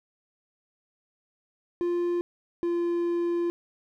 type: tone pair in turn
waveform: triangle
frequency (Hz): 348.7 / 344.5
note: F4 / F4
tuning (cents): -3 / -24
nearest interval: unison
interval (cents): 21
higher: first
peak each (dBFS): -22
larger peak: neither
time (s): 1.81-2.21 / 2.63-3.5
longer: second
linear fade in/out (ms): 0
effects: none